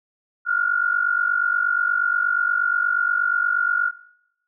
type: tone pair together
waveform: sine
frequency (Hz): 1396.9 / 1445.3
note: F6 / F#6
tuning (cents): 0 / -41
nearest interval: minor second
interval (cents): 59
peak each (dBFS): -21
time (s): 0.45-3.92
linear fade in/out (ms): 50
effects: noise-tail reverb RT60 0.8 s tail -19 dB re dry